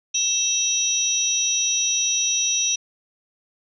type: tone cluster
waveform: sine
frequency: 2655 / 3183 / 3812 / 5720 / 5950 Hz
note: E7 / G7 / A#7 / F8 / F#8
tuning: +12 / +26 / +38 / +41 / +9 cents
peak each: -29 / -31 / -27 / -23 / -23 dBFS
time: 0.14-2.76 s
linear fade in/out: 10 ms
effects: none